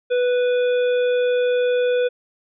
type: harmonic tone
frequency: 493.9 Hz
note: B4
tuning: in tune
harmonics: 1 / 3 / 5 / 7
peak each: -16 / -30 / -35 / -36 dBFS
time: 0.1-2.09 s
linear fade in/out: 20 ms
effects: none